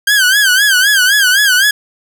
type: tone with vibrato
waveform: sawtooth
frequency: 1577 Hz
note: G6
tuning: 10 cents sharp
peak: -4 dBFS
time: 0.07-1.71 s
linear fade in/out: 5 ms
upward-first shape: sine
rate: 3.9 Hz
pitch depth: 130 cents each way
effects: none